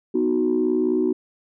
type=chord; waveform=sine; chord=B major; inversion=none; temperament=equal; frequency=246.9 / 311.1 / 370 Hz; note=B3 / D#4 / F#4; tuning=0 / 0 / 0 cents; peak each=-23 / -22 / -20 dBFS; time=0.14-1.13 s; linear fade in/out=10 ms; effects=tanh soft clip ceiling -11 dBFS